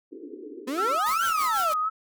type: band-pass noise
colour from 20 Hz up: white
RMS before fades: -41 dBFS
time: 0.11-0.99 s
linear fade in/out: 20 ms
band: 260 to 450 Hz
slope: 96 dB/octave
type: exponential two-way sweep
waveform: 35% pulse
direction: up then down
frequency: 244.8 to 1610 to 584 Hz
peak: -26 dBFS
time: 0.67-1.73 s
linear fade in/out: 10 ms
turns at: 1.24 s
type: tone with vibrato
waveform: sine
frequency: 1300 Hz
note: E6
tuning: 24 cents flat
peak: -23 dBFS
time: 0.77-1.9 s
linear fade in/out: 20 ms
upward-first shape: sine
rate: 2.7 Hz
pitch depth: 76 cents each way
type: noise with tremolo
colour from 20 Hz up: white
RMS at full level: -35 dBFS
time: 1.06-1.74 s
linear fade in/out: 5 ms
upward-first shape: sine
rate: 6.1 Hz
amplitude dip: 75%
effects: none